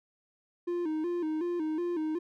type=tone with vibrato; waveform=triangle; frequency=330 Hz; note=E4; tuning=2 cents sharp; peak=-27 dBFS; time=0.67-2.19 s; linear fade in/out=10 ms; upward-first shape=square; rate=2.7 Hz; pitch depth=99 cents each way; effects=none